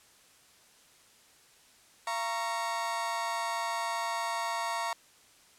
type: chord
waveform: 35% pulse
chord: Bb minor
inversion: second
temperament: equal with one note detuned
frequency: 682.1 / 932.3 / 1108.7 Hz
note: F5 / Bb5 / Db6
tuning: -41 / 0 / 0 cents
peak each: -35 / -32 / -35 dBFS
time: 2.07-4.93 s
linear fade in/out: 2 ms
effects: white hiss -60 dBFS RMS until 5.58 s + low-pass 10000 Hz 12 dB/octave